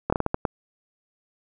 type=slowing click train; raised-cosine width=1 ms; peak=-8 dBFS; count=7; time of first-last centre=0.1-0.452 s; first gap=25 ms; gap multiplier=1.34; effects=none